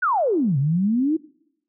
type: exponential two-way sweep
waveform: sine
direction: down then up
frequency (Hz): 1556 to 131 to 332.1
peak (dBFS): -17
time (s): 0.02-1.17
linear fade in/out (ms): 10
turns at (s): 0.58
effects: noise-tail reverb RT60 0.8 s tail -24 dB re dry